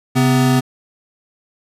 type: tone pair together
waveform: square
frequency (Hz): 133.23 / 251.8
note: C3 / B3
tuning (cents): +32 / +34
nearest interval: major seventh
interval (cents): 1102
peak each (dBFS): -15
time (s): 0.15-0.61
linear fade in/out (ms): 20
effects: resampled to 32000 Hz